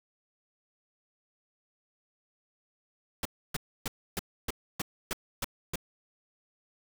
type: noise bursts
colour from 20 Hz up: pink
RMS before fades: -32 dBFS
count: 9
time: 3.23-5.757 s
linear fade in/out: 2 ms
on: 23 ms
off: 290 ms
effects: none